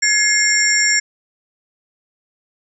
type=tone cluster; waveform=sine; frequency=1699 / 2131 / 5550 / 7340 Hz; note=G#6 / C7 / F8 / A#8; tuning=+39 / +31 / -12 / -28 cents; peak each=-18 dBFS; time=0.02-1 s; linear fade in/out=10 ms; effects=none